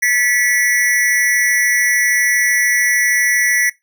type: tone with amplitude modulation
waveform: square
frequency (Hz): 1957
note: B6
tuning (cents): -16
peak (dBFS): -9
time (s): 0.02-3.7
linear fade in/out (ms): 10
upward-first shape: sine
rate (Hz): 233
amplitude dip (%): 85
effects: noise-tail reverb RT60 0.2 s tail -20 dB re dry